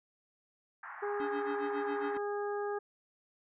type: band-pass noise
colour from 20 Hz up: white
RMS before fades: -46 dBFS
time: 0.83-2.18 s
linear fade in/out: 5 ms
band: 790 to 1800 Hz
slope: 48 dB/octave
type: harmonic tone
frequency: 410 Hz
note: G#4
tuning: 22 cents flat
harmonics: 1 / 2 / 3 / 4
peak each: -34 / -40 / -44 / -46 dBFS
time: 1.02-2.79 s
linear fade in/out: 10 ms
type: tone with tremolo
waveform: square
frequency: 286.5 Hz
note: D4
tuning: 43 cents flat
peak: -37 dBFS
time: 1.2-2.17 s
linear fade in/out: 0 ms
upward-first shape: sine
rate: 7.3 Hz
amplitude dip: 90%
effects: resampled to 8000 Hz